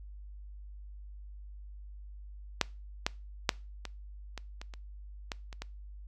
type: clicks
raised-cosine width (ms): 0.2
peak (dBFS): -7 / -10 / -6 / -21 / -22 / -25 / -29 / -17 / -28 / -21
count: 10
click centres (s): 2.613 / 3.065 / 3.492 / 3.853 / 4.377 / 4.615 / 4.738 / 5.318 / 5.528 / 5.62
effects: noise-tail reverb RT60 0.3 s tail -23 dB re dry + added 50 Hz sine -44 dBFS peak until 6.07 s